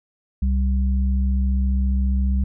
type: tone pair together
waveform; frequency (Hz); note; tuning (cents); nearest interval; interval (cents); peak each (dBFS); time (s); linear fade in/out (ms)
sine; 65.41 / 196; C2 / G3; 0 / 0; octave + perfect fifth; 1900; -17 / -26; 0.42-2.44; 5
effects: none